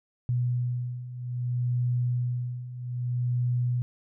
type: beating tone pair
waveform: sine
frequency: 122.5 / 123.12 Hz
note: B2 / B2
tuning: -14 / -5 cents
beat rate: 0.62 Hz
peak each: -31 / -27 dBFS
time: 0.29-3.82 s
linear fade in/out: 0 ms
effects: none